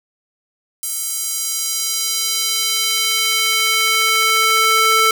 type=tone with high-pass filter sweep; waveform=square; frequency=442.8 Hz; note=A4; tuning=11 cents sharp; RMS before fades=-17 dBFS; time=0.83-5.11 s; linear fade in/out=2 ms; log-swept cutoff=8900 to 1100 Hz; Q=1.1; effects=none